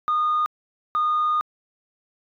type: tone pair in turn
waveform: sine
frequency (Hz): 1226 / 1226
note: D#6 / D#6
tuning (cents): -26 / -26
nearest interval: unison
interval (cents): 0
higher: neither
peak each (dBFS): -17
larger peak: neither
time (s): 0.08-0.46 / 0.95-1.41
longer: second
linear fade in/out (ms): 0
effects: tanh soft clip ceiling -16 dBFS